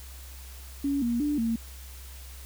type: tone with pitch steps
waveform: sine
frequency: 280.6 / 236.4 / 293.9 / 228.1 Hz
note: C#4 / A#3 / D4 / A#3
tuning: +21 / +24 / +1 / -37 cents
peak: -24 dBFS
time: 0.84-1.56 s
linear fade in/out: 5 ms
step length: 180 ms
effects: added 65 Hz sine -42 dBFS peak until 2.45 s + white hiss -49 dBFS RMS until 2.45 s